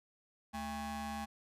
35% pulse ring-modulated tone, 293.7 Hz, D4, in tune, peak -34 dBFS, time 0.53-1.26 s, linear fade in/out 20 ms, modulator 512 Hz, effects resampled to 32000 Hz

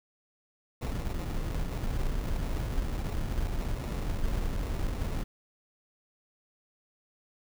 brown noise with sample-and-hold, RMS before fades -31 dBFS, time 0.81-5.24 s, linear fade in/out 10 ms, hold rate 1575 Hz, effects none

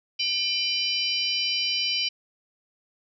harmonic tone with a mistuned harmonic, 795 Hz, G5, 24 cents sharp, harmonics 3 / 4 / 5 / 6 / 7, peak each -31 / -27 / -34 / -29 / -32 dBFS, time 0.19-2.09 s, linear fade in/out 10 ms, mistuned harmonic 4, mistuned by -91 cents, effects none

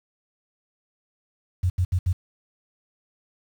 sine tone bursts at uneven times, 90.4 Hz, F#2, 40 cents flat, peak -18 dBFS, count 4, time 1.63-1.7 / 1.78-1.85 / 1.92-1.99 / 2.06-2.13 s, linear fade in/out 10 ms, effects 8-bit

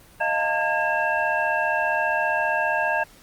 sine tone cluster, 620 / 695 / 899 / 1630 / 2679 Hz, D#5 / F5 / A5 / G#6 / E7, -6 / -9 / +37 / -33 / +27 cents, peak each -27 / -28 / -26 / -24 / -31 dBFS, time 0.2-3.04 s, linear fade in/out 10 ms, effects pink hiss -51 dBFS RMS until 3.22 s + Opus 24 kbps

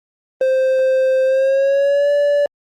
triangle tone with pitch glide, 523.3 to 577.3 Hz, C5 to D5, 0 to -30 cents, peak -10 dBFS, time 0.41-2.46 s, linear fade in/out 2 ms, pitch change +170 cents, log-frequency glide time 1.24-2.11 s, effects Opus 24 kbps

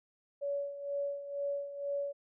sine tone with tremolo, 566 Hz, C#5, 36 cents sharp, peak -31 dBFS, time 0.41-2.13 s, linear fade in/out 20 ms, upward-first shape sine, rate 2.1 Hz, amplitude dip 70%, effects none

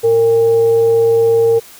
sine tone with frequency modulation, 458.7 Hz, A#4, 28 cents flat, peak -8 dBFS, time 0.03-1.6 s, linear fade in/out 20 ms, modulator 346 Hz, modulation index 0.22, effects white hiss -39 dBFS RMS until 1.79 s

